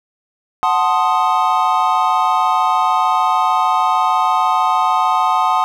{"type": "chord", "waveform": "triangle", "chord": "F# diminished seventh", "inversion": "none", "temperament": "equal", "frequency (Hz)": [740, 880, 1046.5, 1244.5], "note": ["F#5", "A5", "C6", "Eb6"], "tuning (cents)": [0, 0, 0, 0], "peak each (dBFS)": -16, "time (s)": [0.63, 5.64], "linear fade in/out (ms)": 0, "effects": []}